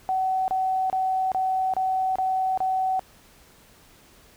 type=tone bursts; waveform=sine; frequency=755 Hz; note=F#5; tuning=35 cents sharp; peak=-21 dBFS; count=7; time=0.09-2.994 s; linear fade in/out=0 ms; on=390 ms; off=29 ms; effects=pink hiss -54 dBFS RMS until 4.36 s